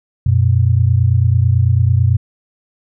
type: tone pair together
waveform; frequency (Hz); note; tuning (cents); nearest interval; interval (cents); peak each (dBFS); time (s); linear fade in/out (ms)
sine; 92 / 121.06; F#2 / B2; -9 / -34; perfect fourth; 475; -12; 0.26-2.17; 5
effects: none